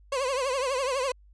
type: tone with vibrato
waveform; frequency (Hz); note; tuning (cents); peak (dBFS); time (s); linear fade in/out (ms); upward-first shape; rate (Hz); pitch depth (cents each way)
30% pulse; 528; C5; +16; -23; 0.12-1.12; 5; triangle; 12; 140
effects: added 50 Hz sine -52 dBFS peak until 1.33 s + resampled to 22050 Hz